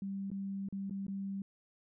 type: tone with dropouts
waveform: sine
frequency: 196 Hz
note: G3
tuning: in tune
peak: -36 dBFS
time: 0.02-1.42 s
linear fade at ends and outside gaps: 2 ms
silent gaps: 0.303-0.315 / 0.687-0.725 / 0.897-0.908 / 1.067-1.081 s
effects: none